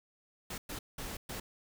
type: noise bursts at uneven times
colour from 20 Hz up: pink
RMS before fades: -41 dBFS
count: 4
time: 0.5-0.58 / 0.69-0.79 / 0.98-1.17 / 1.29-1.4 s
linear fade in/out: 5 ms
effects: none